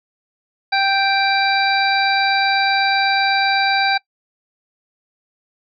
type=harmonic tone; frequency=784 Hz; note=G5; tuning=in tune; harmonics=1 / 2 / 3 / 5 / 6; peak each=-17 / -20 / -22 / -24 / -25 dBFS; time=0.72-3.98 s; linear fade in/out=10 ms; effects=noise-tail reverb RT60 0.1 s tail -22 dB re dry